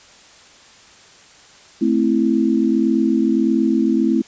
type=chord; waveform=sine; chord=A minor; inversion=none; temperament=equal; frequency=220 / 261.6 / 329.6 Hz; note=A3 / C4 / E4; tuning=0 / 0 / 0 cents; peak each=-18 dBFS; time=1.81-4.22 s; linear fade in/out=10 ms; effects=white hiss -46 dBFS RMS until 4.27 s + resampled to 16000 Hz